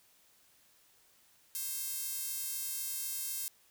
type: tone with high-pass filter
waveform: sawtooth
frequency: 532 Hz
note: C5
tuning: 29 cents sharp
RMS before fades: -38 dBFS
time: 1.55-3.48 s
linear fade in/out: 0 ms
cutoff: 9700 Hz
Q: 0.64
effects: white hiss -66 dBFS RMS until 3.7 s